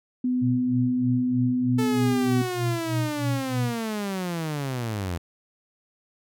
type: tone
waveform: sine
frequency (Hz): 250.9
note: B3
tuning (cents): +28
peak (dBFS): -21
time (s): 0.24-2.42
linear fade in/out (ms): 5
type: tone with tremolo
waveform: sine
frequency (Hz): 122.1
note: B2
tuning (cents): -19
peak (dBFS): -22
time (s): 0.41-3.8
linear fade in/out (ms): 20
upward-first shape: sine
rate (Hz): 3.2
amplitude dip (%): 95
type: linear sweep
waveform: sawtooth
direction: down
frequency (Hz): 440.8 to 81.6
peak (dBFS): -23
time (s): 1.78-5.18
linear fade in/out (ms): 10
effects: none